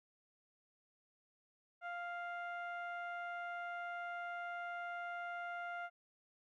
15% pulse tone with low-pass filter, 698.5 Hz, F5, in tune, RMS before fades -44 dBFS, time 1.81-5.9 s, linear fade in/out 50 ms, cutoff 1400 Hz, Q 1.2, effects none

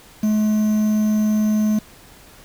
triangle tone with quantisation, 213.7 Hz, G#3, 50 cents sharp, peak -13 dBFS, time 0.23-1.79 s, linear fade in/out 5 ms, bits 6, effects pink hiss -46 dBFS RMS until 2.44 s

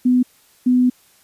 sine tone bursts at uneven times, 250 Hz, B3, 21 cents sharp, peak -11 dBFS, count 2, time 0.05-0.23 / 0.66-0.9 s, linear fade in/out 10 ms, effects white hiss -54 dBFS RMS until 1.23 s + resampled to 32000 Hz

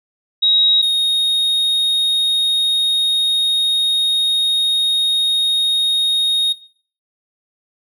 sine / triangle tone pair in turn, 3803 / 3727 Hz, A#7 / A#7, +34 / -1 cents, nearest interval unison, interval 35 cents, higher first, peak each -11 dBFS, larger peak neither, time 0.42-0.82 / 0.82-6.53 s, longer second, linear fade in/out 10 ms, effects noise-tail reverb RT60 0.5 s tail -19 dB re dry

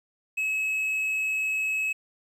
triangle tone, 2574 Hz, E7, 42 cents flat, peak -23 dBFS, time 0.37-1.93 s, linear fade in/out 10 ms, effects 10-bit

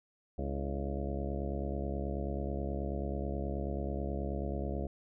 harmonic tone with a mistuned harmonic, 69.3 Hz, C#2, in tune, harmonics 1 / 2 / 3 / 4 / 5 / 6 / 7 / 8 / 9 / 10, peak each -36 / -42 / -41 / -47 / -44 / -44 / -49 / -44 / -47 / -47 dBFS, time 0.38-4.87 s, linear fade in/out 5 ms, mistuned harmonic 5, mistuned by -89 cents, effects none

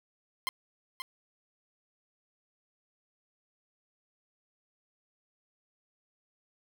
15% pulse tone with echo, 1046 Hz, C6, 1 cent flat, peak -23 dBFS, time 0.47-0.49 s, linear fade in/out 0 ms, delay 530 ms, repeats 1, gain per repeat -7 dB, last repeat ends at 1.02 s, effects none

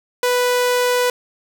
sawtooth tone, 493.9 Hz, B4, in tune, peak -11 dBFS, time 0.23-1.1 s, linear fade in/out 2 ms, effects none

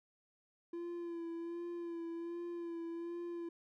triangle tone with vibrato, 339.9 Hz, F4, 47 cents flat, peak -38 dBFS, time 0.73-3.49 s, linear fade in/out 5 ms, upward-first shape sine, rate 1.3 Hz, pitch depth 30 cents each way, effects none

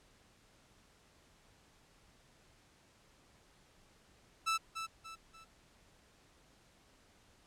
sawtooth tone with echo, 1319 Hz, E6, 1 cent sharp, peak -27 dBFS, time 4.46-4.58 s, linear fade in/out 20 ms, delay 290 ms, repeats 3, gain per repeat -8 dB, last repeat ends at 5.45 s, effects pink hiss -66 dBFS RMS until 7.46 s + low-pass 9000 Hz 12 dB/octave

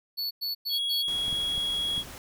square tone bursts, 4435 Hz, C#8, in tune, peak -29 dBFS, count 4, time 0.17-1.03 s, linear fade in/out 20 ms, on 140 ms, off 100 ms
triangle tone, 3322 Hz, G#7, in tune, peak -25 dBFS, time 0.69-2.04 s, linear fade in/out 50 ms
pink noise, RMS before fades -43 dBFS, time 1.08-2.18 s, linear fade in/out 0 ms
clicks, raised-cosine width 5 ms, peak -27 dBFS, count 4, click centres 1.281 / 1.328 / 1.579 / 1.979 s
effects none

